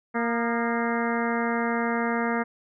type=harmonic tone with a mistuned harmonic; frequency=233.1 Hz; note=A#3; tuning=in tune; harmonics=1 / 2 / 3 / 4 / 5 / 6 / 7 / 8 / 9; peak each=-27 / -30 / -32 / -33 / -34 / -35 / -35 / -36 / -37 dBFS; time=0.14-2.44 s; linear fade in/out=20 ms; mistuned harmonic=5; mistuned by=+63 cents; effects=none